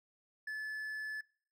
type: tone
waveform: triangle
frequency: 1730 Hz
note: A6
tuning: 30 cents flat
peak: -36 dBFS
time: 0.47-1.21 s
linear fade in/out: 5 ms
effects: noise-tail reverb RT60 0.5 s tail -22 dB re dry